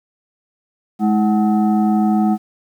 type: tone with frequency modulation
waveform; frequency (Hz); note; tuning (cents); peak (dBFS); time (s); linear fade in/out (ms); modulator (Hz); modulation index
sine; 210.8; G#3; +26; -12; 0.99-2.38; 50; 534; 0.77
effects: 8-bit